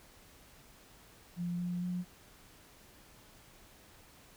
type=tone with pitch steps; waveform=sine; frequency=174.61 / 176.84 / 179.1 Hz; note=F3 / F3 / F3; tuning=0 / +22 / +44 cents; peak=-33 dBFS; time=1.36-2.05 s; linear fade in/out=50 ms; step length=230 ms; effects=pink hiss -59 dBFS RMS until 4.36 s